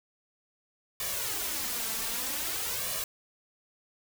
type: noise with flanger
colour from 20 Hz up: white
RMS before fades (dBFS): -33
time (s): 1-3.04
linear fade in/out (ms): 2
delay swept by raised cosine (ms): 1.7 to 4.5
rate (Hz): 0.52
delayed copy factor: +0.75
effects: none